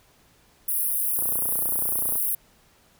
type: high-pass noise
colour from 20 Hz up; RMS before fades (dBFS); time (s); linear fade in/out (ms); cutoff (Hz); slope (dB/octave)
pink; -25; 0.68-2.35; 5; 9800; 96
type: click train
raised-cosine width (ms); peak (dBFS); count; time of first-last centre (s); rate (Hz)
1; -23; 30; 1.19-2.157; 30
effects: pink hiss -59 dBFS RMS until 2.99 s